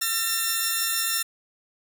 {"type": "tone pair together", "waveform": "5% pulse", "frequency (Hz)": [1355, 1808.7], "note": ["E6", "A6"], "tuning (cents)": [47, 47], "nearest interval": "perfect fourth", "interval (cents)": 500, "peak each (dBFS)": [-16, -14], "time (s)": [0.01, 1.23], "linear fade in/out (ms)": 10, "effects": []}